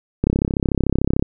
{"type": "click train", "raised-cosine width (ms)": 3, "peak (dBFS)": -4, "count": 34, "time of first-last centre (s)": [0.24, 1.225], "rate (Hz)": 33.5, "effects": []}